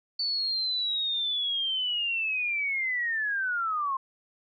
sine linear sweep, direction down, 4511 to 1046.5 Hz, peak -26 dBFS, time 0.19-3.97 s, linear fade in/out 5 ms, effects none

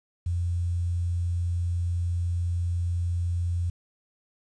sine tone with quantisation, 87 Hz, F2, 6 cents flat, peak -24 dBFS, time 0.26-3.7 s, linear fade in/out 5 ms, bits 9, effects resampled to 24000 Hz

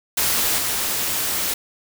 white noise with level steps, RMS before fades -20 / -23 dBFS, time 0.17-1.54 s, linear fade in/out 5 ms, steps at 0.58 s, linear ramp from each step 5 ms, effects none

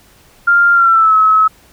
sine tone with pitch glide, 1396.9 to 1288.4 Hz, F6 to E6, 0 to -40 cents, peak -6 dBFS, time 0.47-1.48 s, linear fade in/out 10 ms, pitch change -140 cents, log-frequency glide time 0.73-1.15 s, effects pink hiss -47 dBFS RMS until 1.72 s

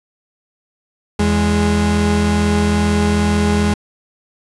35% pulse tone pair together, 82.41 / 207.1 Hz, E2 / G#3, 0 / -5 cents, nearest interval octave + major third, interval 1595 cents, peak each -15 / -13 dBFS, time 1.19-3.74 s, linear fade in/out 5 ms, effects resampled to 24000 Hz

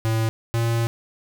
square tone pair in turn, 112.1 / 115.85 Hz, A2 / A#2, +33 / -10 cents, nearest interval minor second, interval 57 cents, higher second, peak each -20 dBFS, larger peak neither, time 0.05-0.29 / 0.54-0.87 s, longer second, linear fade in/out 0 ms, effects none

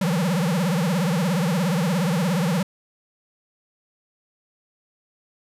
square tone with vibrato, 174.61 Hz, F3, in tune, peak -20 dBFS, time 0.01-2.63 s, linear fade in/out 5 ms, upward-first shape triangle, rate 17 Hz, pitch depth 270 cents each way, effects resampled to 32000 Hz

